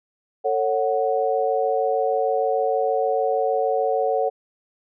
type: chord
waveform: sine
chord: F# minor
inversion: first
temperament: equal with one note detuned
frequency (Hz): 447.9 / 554.4 / 740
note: A4 / C#5 / F#5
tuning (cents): +31 / 0 / 0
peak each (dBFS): -23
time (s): 0.44-4.3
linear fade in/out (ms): 20
effects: none